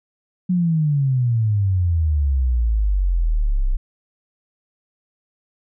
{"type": "exponential sweep", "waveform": "sine", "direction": "down", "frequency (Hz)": [185, 30.87], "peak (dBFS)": -15, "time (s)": [0.49, 3.77], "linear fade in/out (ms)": 10, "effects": []}